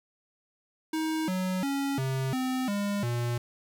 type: tone with pitch steps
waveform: square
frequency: 316.4 / 185.3 / 277.5 / 132.8 / 257.5 / 202.7 / 119.8 Hz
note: D#4 / F#3 / C#4 / C3 / C4 / G#3 / A#2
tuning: +29 / +3 / +2 / +26 / -28 / -42 / +48 cents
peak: -28 dBFS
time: 0.93-3.38 s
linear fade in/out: 5 ms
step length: 350 ms
effects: 11-bit